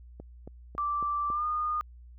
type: click train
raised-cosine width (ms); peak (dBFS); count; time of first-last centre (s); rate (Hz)
2; -29; 5; 0.2-1.302; 3.63
type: tone with pitch glide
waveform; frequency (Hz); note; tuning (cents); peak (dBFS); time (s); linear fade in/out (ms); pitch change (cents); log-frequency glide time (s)
sine; 1171 to 1222.8; D6 to D#6; -5 to -30; -27; 0.78-1.81; 0; +75; 1.3-1.45
effects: added 60 Hz sine -47 dBFS peak until 2.18 s